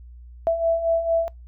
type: beating tone pair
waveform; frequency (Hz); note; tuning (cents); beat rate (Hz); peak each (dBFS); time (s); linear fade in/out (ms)
sine; 660 / 664.4; E5 / E5; +2 / +13; 4.4; -25 / -19; 0.47-1.28; 0
effects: noise-tail reverb RT60 0.2 s tail -25 dB re dry + added 60 Hz sine -40 dBFS peak until 1.47 s